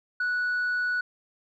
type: tone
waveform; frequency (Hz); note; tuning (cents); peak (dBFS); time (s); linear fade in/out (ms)
sine; 1474; F#6; -7; -22; 0.2-1.01; 5
effects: tanh soft clip ceiling -23 dBFS